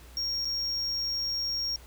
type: tone with dropouts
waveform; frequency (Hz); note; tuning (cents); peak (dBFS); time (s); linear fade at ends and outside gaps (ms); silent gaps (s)
triangle; 5570; F8; -5; -27; 0.17-1.76; 1; 0.448-0.453
effects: added 60 Hz sine -48 dBFS peak until 1.86 s + pink hiss -54 dBFS RMS until 1.86 s